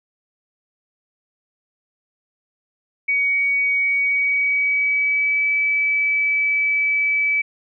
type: tone with pitch glide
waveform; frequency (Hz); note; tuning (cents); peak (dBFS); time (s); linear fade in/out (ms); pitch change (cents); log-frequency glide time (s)
sine; 2251 to 2298; C#7 to D7; +26 to -38; -16; 3.08-7.42; 10; +36; 3.97-5.48
effects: none